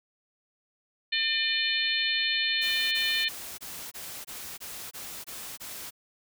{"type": "harmonic tone", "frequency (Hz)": 601, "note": "D5", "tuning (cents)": 40, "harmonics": [3, 4, 5, 6, 7], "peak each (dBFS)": [-31, -31, -31, -31, -31], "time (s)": [1.12, 3.29], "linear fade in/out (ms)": 10}
{"type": "noise bursts", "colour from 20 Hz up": "white", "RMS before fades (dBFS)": -40, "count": 10, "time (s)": [2.61, 5.908], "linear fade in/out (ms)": 20, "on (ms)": 310, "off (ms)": 22}
{"effects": []}